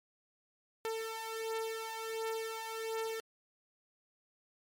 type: beating tone pair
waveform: sawtooth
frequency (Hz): 446.2 / 447.6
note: A4 / A4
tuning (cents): +24 / +30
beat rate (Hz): 1.4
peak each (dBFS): -37 / -35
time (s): 0.85-3.2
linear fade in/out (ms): 0
effects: MP3 64 kbps